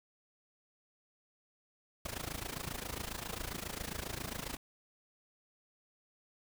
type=noise with amplitude modulation; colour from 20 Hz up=pink; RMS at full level=-38 dBFS; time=2.05-4.57 s; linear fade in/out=5 ms; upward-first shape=sine; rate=27.4 Hz; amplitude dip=85%; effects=none